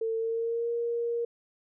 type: tone with pitch glide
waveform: sine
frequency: 450 to 469.7 Hz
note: A4 to A#4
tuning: +39 to +13 cents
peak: -27 dBFS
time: 0.01-1.25 s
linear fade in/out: 5 ms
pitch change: +74 cents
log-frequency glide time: 0.17-0.7 s
effects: none